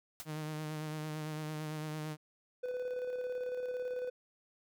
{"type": "noise with exponential decay", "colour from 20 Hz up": "white", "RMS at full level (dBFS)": -39, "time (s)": [0.2, 0.28], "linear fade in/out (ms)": 0, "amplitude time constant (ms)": 17}
{"type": "tone with vibrato", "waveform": "sawtooth", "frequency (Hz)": 154.1, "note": "D#3", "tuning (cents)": -16, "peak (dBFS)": -34, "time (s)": [0.25, 2.17], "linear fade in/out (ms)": 50, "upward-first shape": "sine", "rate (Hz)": 8.9, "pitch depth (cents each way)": 25}
{"type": "tone with tremolo", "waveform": "triangle", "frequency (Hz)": 499.4, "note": "B4", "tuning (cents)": 19, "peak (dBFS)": -32, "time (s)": [2.63, 4.1], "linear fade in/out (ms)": 10, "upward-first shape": "square", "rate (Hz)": 18, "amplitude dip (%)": 35}
{"effects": []}